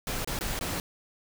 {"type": "noise with dropouts", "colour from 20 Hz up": "pink", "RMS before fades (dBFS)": -32, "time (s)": [0.07, 0.8], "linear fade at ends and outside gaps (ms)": 1, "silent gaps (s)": [[0.246, 0.274], [0.39, 0.409], [0.591, 0.61]], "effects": []}